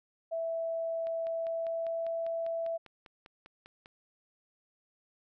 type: tone with pitch glide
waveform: sine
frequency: 659.3 to 663.1 Hz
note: E5 to E5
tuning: 0 to +10 cents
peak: -31 dBFS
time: 0.31-2.78 s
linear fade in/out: 20 ms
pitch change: +10 cents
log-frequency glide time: 1.27-2.13 s
type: click train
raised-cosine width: 0.3 ms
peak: -35 dBFS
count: 15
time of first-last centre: 1.07-3.859 s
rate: 5.02 Hz
effects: none